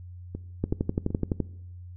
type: two click trains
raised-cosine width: 3 ms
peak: -21 / -12 dBFS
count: 3 / 10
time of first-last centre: 0.35-1.105 / 0.64-1.403 s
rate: 2.65 / 11.8 Hz
effects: noise-tail reverb RT60 0.8 s tail -20 dB re dry + added 89 Hz sine -40 dBFS peak until 1.96 s